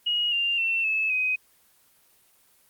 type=tone with pitch steps; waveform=sine; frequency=2889 / 2791 / 2696 / 2604 / 2515 Hz; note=F#7 / F7 / E7 / E7 / D#7; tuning=-42 / -2 / +38 / -22 / +18 cents; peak=-22 dBFS; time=0.06-1.36 s; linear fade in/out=10 ms; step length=260 ms; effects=white hiss -61 dBFS RMS until 2.69 s + Opus 24 kbps